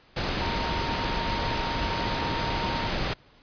sine tone in noise, 927 Hz, A#5, 10 cents flat, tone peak -32 dBFS, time 0.41-2.88 s, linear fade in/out 10 ms, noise pink, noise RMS -28 dBFS, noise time 0.16-3.14 s, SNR -7 dB, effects pink hiss -57 dBFS RMS until 3.42 s + resampled to 11025 Hz

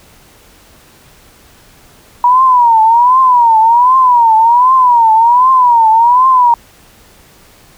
sine tone with vibrato, 960 Hz, B5, 49 cents flat, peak -4 dBFS, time 2.24-6.54 s, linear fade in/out 2 ms, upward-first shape triangle, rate 1.3 Hz, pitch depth 170 cents each way, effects pink hiss -43 dBFS RMS until 7.77 s

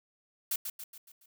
blue noise with echo, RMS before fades -31 dBFS, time 0.51-0.56 s, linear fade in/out 5 ms, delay 140 ms, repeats 5, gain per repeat -6 dB, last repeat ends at 1.26 s, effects none

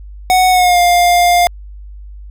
square tone with pitch glide, 740 to 703.7 Hz, F#5 to F5, 0 to +13 cents, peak -8 dBFS, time 0.3-1.47 s, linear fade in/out 0 ms, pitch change -87 cents, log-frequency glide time 0.5-0.79 s, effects added 50 Hz sine -29 dBFS peak until 2.3 s

